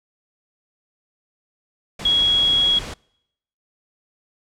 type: tone in noise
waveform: sine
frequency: 3322 Hz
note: G#7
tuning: in tune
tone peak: -14 dBFS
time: 2.05-2.79 s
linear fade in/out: 5 ms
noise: pink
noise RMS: -32 dBFS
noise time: 1.99-2.94 s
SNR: +15 dB
effects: noise-tail reverb RT60 0.8 s tail -26 dB re dry + low-pass 7000 Hz 12 dB/octave